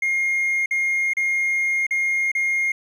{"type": "tone with dropouts", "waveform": "triangle", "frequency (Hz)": 2133, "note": "C7", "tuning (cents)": 33, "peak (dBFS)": -16, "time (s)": [0.02, 2.72], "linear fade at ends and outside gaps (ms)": 5, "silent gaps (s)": [[0.66, 0.709], [1.135, 1.168], [1.867, 1.908], [2.317, 2.35]], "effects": ["tanh soft clip ceiling -13 dBFS"]}